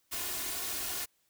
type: noise with comb filter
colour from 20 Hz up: white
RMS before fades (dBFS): -36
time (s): 0.11-1.06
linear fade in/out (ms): 20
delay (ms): 2.8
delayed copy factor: +0.6
effects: white hiss -73 dBFS RMS until 1.29 s